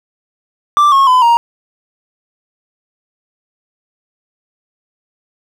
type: tone with pitch steps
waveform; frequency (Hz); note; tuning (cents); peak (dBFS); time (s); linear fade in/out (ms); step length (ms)
triangle; 1174.7 / 1089.7 / 1010.9 / 937.8; D6 / C#6 / B5 / A#5; 0 / -30 / +40 / +10; -4; 0.77-1.37; 0; 150
effects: 7-bit